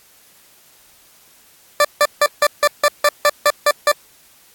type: tone bursts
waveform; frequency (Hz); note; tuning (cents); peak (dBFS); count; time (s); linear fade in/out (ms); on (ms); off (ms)
20% pulse; 587.3; D5; 0; -5; 11; 1.8-3.917; 2; 47; 160
effects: white hiss -50 dBFS RMS until 4.54 s + AAC 64 kbps